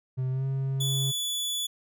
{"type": "tone with pitch glide", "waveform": "triangle", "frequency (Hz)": [129.4, 134.74], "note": ["C3", "C#3"], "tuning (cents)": [-19, -49], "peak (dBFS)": -24, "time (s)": [0.17, 1.12], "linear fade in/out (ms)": 20, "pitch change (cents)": 70, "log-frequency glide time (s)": [0.3, 0.45]}
{"type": "tone", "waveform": "sawtooth", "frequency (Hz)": 3440, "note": "A7", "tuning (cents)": -40, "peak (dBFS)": -25, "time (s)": [0.8, 1.67], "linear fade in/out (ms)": 10}
{"effects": []}